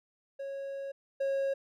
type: tone pair in turn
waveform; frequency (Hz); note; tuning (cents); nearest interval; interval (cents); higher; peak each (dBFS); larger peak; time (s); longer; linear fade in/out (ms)
triangle; 550 / 546.2; C#5 / C#5; -14 / -26; unison; 12; first; -34 / -26; second; 0.39-0.92 / 1.2-1.54; first; 10
effects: none